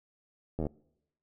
slowing click train, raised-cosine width 2 ms, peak -20 dBFS, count 7, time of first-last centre 0.59-0.668 s, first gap 12 ms, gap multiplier 1.03, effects noise-tail reverb RT60 0.8 s tail -25 dB re dry

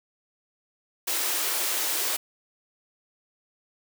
white high-pass noise, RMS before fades -27 dBFS, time 1.07-2.17 s, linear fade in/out 10 ms, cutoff 290 Hz, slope 48 dB/octave, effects none

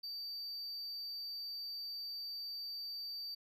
triangle tone, 4627 Hz, D8, 27 cents flat, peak -40 dBFS, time 0.03-3.35 s, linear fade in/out 10 ms, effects none

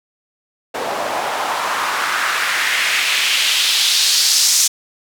white noise with band-pass filter sweep, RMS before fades -17 dBFS, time 0.74-4.68 s, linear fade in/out 10 ms, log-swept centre 590 to 6200 Hz, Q 1.9, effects none

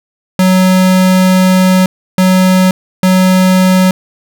square tone bursts at uneven times, 185.7 Hz, F#3, 7 cents sharp, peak -6 dBFS, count 3, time 0.39-1.86 / 2.18-2.71 / 3.03-3.91 s, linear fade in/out 2 ms, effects none

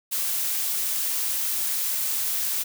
blue noise, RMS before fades -26 dBFS, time 0.11-2.64 s, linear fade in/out 20 ms, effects none

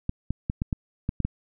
clicks, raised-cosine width 5 ms, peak -13 dBFS, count 8, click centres 0.094 / 0.306 / 0.499 / 0.619 / 0.728 / 1.091 / 1.203 / 1.25 s, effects none

